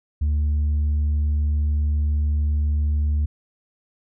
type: tone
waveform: sine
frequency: 74.4 Hz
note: D2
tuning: 23 cents sharp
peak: -15 dBFS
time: 0.21-3.26 s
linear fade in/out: 10 ms
effects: tanh soft clip ceiling -17 dBFS